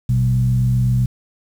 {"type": "tone with frequency modulation", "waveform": "sine", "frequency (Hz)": 123.47, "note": "B2", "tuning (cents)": 0, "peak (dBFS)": -13, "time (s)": [0.09, 1.06], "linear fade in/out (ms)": 5, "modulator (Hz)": 67.8, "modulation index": 0.56, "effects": ["7-bit"]}